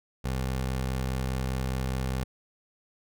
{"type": "tone", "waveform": "20% pulse", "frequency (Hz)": 64.9, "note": "C2", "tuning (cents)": -13, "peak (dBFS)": -23, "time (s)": [0.24, 2.24], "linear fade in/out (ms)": 10, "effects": []}